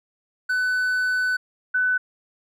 triangle / sine tone pair in turn, 1500 / 1500 Hz, F#6 / F#6, +23 / +23 cents, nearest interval unison, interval 0 cents, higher neither, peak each -18 dBFS, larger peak neither, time 0.49-1.37 / 1.74-1.98 s, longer first, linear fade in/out 10 ms, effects none

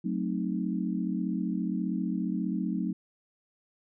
sine chord, F# diminished seventh, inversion none, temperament equal, 185 / 220 / 261.6 / 311.1 Hz, F#3 / A3 / C4 / Eb4, 0 / 0 / 0 / 0 cents, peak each -31 / -33 / -35 / -35 dBFS, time 0.04-2.93 s, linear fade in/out 10 ms, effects none

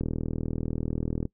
click train, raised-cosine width 3 ms, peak -16 dBFS, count 51, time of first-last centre 0.01-1.254 s, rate 40.2 Hz, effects noise-tail reverb RT60 0.1 s tail -22 dB re dry

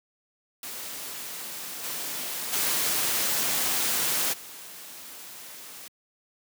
white noise with level steps, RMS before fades -37 / -33 / -26 / -43 dBFS, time 0.63-5.88 s, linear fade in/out 2 ms, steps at 1.83 / 2.52 / 4.32 s, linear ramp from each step 20 ms, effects high-pass 150 Hz 12 dB/octave

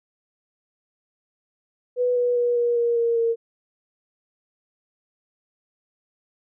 sine tone with pitch steps, 493.9 / 488.2 / 482.6 / 477.1 / 471.6 / 466.2 / 460.8 Hz, B4 / B4 / B4 / A#4 / A#4 / A#4 / A#4, 0 / -20 / -40 / +40 / +20 / 0 / -20 cents, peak -18 dBFS, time 1.96-3.36 s, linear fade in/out 50 ms, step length 200 ms, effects none

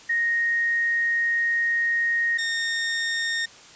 sine / sawtooth tone pair in turn, 1864.7 / 1836.9 Hz, A#6 / A#6, 0 / -26 cents, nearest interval unison, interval 26 cents, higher first, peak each -20 dBFS, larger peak neither, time 0.09-2.38 / 2.38-3.46 s, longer first, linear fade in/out 10 ms, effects white hiss -47 dBFS RMS until 3.75 s + resampled to 16000 Hz

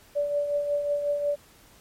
sine tone with tremolo, 580 Hz, D5, 22 cents flat, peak -21 dBFS, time 0.15-1.36 s, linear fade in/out 20 ms, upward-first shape triangle, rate 5.5 Hz, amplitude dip 55%, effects pink hiss -55 dBFS RMS until 1.8 s + MP3 64 kbps

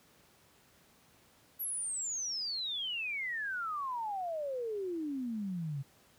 sine exponential sweep, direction down, 11910 to 132.9 Hz, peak -34 dBFS, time 1.59-5.83 s, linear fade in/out 20 ms, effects pink hiss -64 dBFS RMS until 6.18 s + high-pass 80 Hz 12 dB/octave

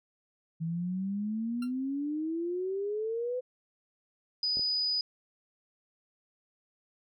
sine exponential sweep, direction up, 160.4 to 510 Hz, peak -30 dBFS, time 0.6-3.41 s, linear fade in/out 20 ms
20% pulse tone with exponential decay, 1377 Hz, F6, 25 cents flat, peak -35 dBFS, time 1.62-1.72 s, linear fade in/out 5 ms, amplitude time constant 20 ms
sine tone, 4969 Hz, D#8, 3 cents flat, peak -27 dBFS, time 4.43-5.01 s, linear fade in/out 2 ms
clicks, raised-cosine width 2 ms, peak -31 dBFS, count 2, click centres 4.571 / 4.594 s
effects none

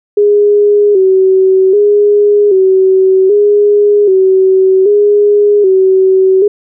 sine tone with vibrato, 395.4 Hz, G4, 15 cents sharp, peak -4 dBFS, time 0.17-6.48 s, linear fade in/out 5 ms, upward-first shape square, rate 0.64 Hz, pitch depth 73 cents each way, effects none

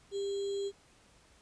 sine tone with sample-and-hold, 397.5 Hz, G4, 24 cents sharp, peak -32 dBFS, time 0.11-0.72 s, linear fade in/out 50 ms, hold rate 3675 Hz, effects pink hiss -63 dBFS RMS until 1.41 s + resampled to 22050 Hz

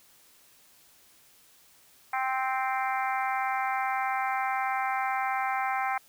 harmonic tone, 261.6 Hz, C4, in tune, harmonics 3 / 4 / 5 / 6 / 7 / 8 / 9, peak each -29 / -34 / -35 / -37 / -41 / -36 / -41 dBFS, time 2.13-5.98 s, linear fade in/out 5 ms, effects white hiss -59 dBFS RMS until 6.08 s

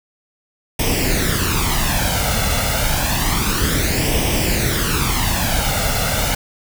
pink noise with flanger, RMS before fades -18 dBFS, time 0.79-6.35 s, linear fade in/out 5 ms, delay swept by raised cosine 0.35 to 1.45 ms, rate 0.29 Hz, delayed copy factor +0.65, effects none

